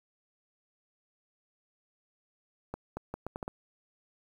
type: accelerating click train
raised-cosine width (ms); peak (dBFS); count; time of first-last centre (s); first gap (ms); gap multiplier
1; -22; 7; 2.74-3.479; 230; 0.74
effects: 9-bit